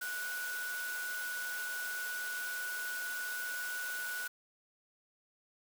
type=tone in noise; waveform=sine; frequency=1473 Hz; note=F#6; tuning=8 cents flat; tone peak=-37 dBFS; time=0.01-4.28 s; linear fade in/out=10 ms; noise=white; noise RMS=-44 dBFS; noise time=0.01-4.28 s; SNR=+4 dB; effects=high-pass 400 Hz 12 dB/octave